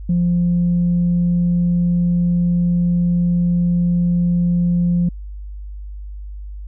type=tone; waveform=sine; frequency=174.61 Hz; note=F3; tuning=in tune; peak=-12 dBFS; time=0.09-5.09 s; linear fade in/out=5 ms; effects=tanh soft clip ceiling -10 dBFS + added 50 Hz sine -28 dBFS peak until 6.67 s